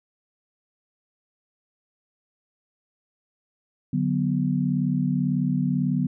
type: chord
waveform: sine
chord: B minor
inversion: first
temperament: equal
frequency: 146.83 / 185 / 246.9 Hz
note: D3 / F#3 / B3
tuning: 0 / 0 / 0 cents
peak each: -25 dBFS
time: 3.93-6.07 s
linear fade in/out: 5 ms
effects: none